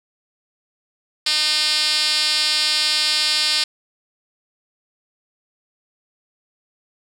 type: tone with band-pass filter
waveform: 5% pulse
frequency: 304.4 Hz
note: D#4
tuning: 38 cents flat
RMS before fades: -19 dBFS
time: 1.26-3.64 s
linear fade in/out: 5 ms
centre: 5100 Hz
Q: 4.2
effects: none